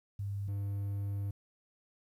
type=tone pair in turn; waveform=sine / triangle; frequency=100.1 / 100.1 Hz; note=G2 / G2; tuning=+37 / +37 cents; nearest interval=unison; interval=0 cents; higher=neither; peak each=-34 / -31 dBFS; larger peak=second; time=0.19-0.48 / 0.48-1.31 s; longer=second; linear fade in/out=5 ms; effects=11-bit